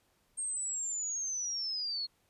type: linear sweep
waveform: sine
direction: down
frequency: 8570 to 4265 Hz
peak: -33 dBFS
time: 0.37-2.07 s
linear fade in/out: 20 ms
effects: pink hiss -72 dBFS RMS until 2.29 s + resampled to 32000 Hz